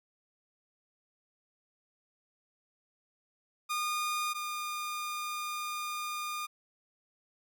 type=tone pair in turn; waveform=sawtooth; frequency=1220 / 1213.7 Hz; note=D#6 / D#6; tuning=-34 / -43 cents; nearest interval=unison; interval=9 cents; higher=first; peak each=-27 / -31 dBFS; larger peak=first; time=3.69-4.34 / 4.34-6.47 s; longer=second; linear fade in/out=20 ms; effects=none